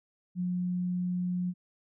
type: tone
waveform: sine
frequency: 179.5 Hz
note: F3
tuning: 48 cents sharp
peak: -28 dBFS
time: 0.35-1.54 s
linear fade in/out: 50 ms
effects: none